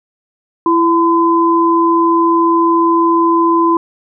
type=tone pair together; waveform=sine; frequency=334.3 / 1017 Hz; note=E4 / C6; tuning=+24 / -50 cents; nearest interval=octave + perfect fifth; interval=1926 cents; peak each=-11 dBFS; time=0.66-3.77 s; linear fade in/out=2 ms; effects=none